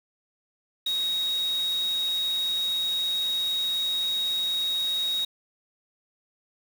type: tone in noise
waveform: sine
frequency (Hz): 3776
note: A#7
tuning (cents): +22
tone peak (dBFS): -24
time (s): 0.86-5.25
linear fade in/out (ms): 5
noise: white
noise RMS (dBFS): -41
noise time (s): 0.86-5.25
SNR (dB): +14
effects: none